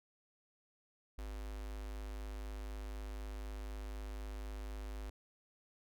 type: tone with notch filter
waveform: square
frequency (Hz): 52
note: G#1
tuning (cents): +3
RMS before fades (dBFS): -44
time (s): 1.18-5.1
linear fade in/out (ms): 5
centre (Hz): 150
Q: 1.7
effects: none